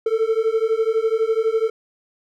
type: beating tone pair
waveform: triangle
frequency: 440 / 452 Hz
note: A4 / A4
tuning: 0 / +47 cents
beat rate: 12 Hz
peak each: -18 dBFS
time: 0.06-1.7 s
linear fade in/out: 5 ms
effects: none